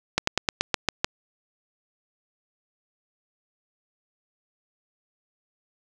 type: slowing click train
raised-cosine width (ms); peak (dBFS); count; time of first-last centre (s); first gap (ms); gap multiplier
0.2; -3; 8; 0.18-1.045; 94; 1.09
effects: none